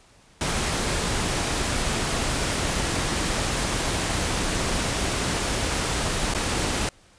pink noise with dropouts, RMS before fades -25 dBFS, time 0.41-6.89 s, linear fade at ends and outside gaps 1 ms, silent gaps 6.338-6.348 s, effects pink hiss -55 dBFS RMS until 7.18 s + resampled to 22050 Hz

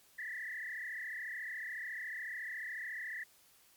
sine tone with frequency modulation, 1864.7 Hz, A#6, in tune, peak -39 dBFS, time 0.18-3.24 s, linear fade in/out 10 ms, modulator 34 Hz, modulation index 4.1, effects white hiss -65 dBFS RMS until 3.76 s + MP3 96 kbps

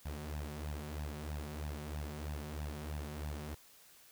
sawtooth tone with flanger, 74.6 Hz, D2, 28 cents sharp, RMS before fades -42 dBFS, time 0.05-3.55 s, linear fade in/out 10 ms, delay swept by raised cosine 1.1 to 5.5 ms, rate 3.1 Hz, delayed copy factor +0.8, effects white hiss -61 dBFS RMS until 4.11 s

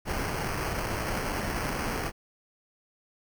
pink noise with sample-and-hold, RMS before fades -31 dBFS, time 0.05-2.12 s, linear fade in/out 50 ms, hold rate 3675 Hz, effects none

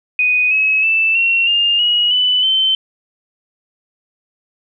sine tone with pitch steps, 2489 / 2566 / 2646 / 2728 / 2813 / 2901 / 2991 / 3084 Hz, D#7 / E7 / E7 / F7 / F7 / F#7 / F#7 / G7, 0 / -47 / +6 / -41 / +12 / -35 / +18 / -29 cents, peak -11 dBFS, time 0.19-2.75 s, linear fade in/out 2 ms, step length 320 ms, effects none

